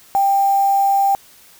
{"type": "tone with quantisation", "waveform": "sine", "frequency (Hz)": 790, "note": "G5", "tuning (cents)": 13, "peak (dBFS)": -12, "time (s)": [0.15, 1.15], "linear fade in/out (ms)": 0, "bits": 5, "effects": ["white hiss -47 dBFS RMS until 1.59 s"]}